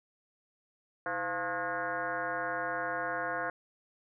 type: tone with frequency modulation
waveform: sine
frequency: 1071 Hz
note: C6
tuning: 40 cents sharp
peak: -31 dBFS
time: 1.06-3.5 s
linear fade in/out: 2 ms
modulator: 187 Hz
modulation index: 3.4
effects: none